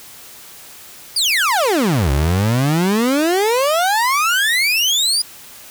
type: exponential two-way sweep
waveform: 30% pulse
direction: down then up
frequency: 4978 to 66.3 to 4978 Hz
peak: -11 dBFS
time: 1.16-5.22 s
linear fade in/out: 5 ms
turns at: 2.11 s
effects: white hiss -39 dBFS RMS until 5.7 s